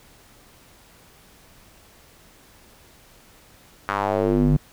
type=tone with band-pass filter sweep; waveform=square; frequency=49.96 Hz; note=G1; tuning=34 cents sharp; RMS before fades=-20 dBFS; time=3.88-4.57 s; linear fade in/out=10 ms; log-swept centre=1400 to 160 Hz; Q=2.5; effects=pink hiss -52 dBFS RMS until 4.72 s